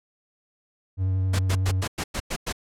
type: tone with vibrato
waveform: triangle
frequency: 94.1 Hz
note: F#2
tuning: 30 cents sharp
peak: -19 dBFS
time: 0.97-1.85 s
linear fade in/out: 50 ms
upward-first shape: sine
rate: 11 Hz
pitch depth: 18 cents each way
type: noise bursts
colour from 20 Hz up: pink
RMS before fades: -28 dBFS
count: 8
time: 1.33-2.526 s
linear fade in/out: 10 ms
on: 62 ms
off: 100 ms
effects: low-pass 10000 Hz 12 dB/octave